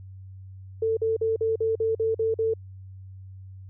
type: tone bursts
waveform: sine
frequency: 446 Hz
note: A4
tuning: 23 cents sharp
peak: -21 dBFS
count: 9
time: 0.82-2.538 s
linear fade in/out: 5 ms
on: 150 ms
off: 46 ms
effects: added 95 Hz sine -40 dBFS peak until 3.69 s